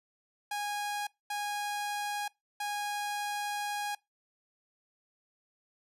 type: tone bursts at uneven times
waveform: sawtooth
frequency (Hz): 824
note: G#5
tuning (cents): -14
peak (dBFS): -29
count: 3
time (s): 0.51-1.07 / 1.3-2.28 / 2.6-3.95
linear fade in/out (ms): 5
effects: noise-tail reverb RT60 0.2 s tail -24 dB re dry + resampled to 32000 Hz